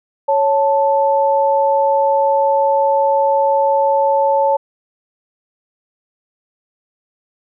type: tone pair together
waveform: sine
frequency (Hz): 554.4 / 880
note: C#5 / A5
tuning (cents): 0 / 0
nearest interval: minor sixth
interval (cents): 800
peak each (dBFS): -14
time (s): 0.28-4.57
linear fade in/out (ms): 10
effects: none